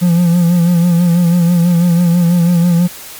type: tone with vibrato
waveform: triangle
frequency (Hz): 172.7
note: F3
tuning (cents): -19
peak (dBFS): -5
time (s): 0.01-2.88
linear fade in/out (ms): 20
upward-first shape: sine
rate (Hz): 6.1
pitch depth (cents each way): 53
effects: white hiss -31 dBFS RMS until 3.19 s + MP3 96 kbps